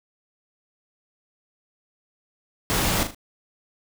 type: noise with echo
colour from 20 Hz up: pink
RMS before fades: -23 dBFS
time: 2.7-3.03 s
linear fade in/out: 0 ms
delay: 39 ms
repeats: 3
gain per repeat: -8 dB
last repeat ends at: 3.147 s
effects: none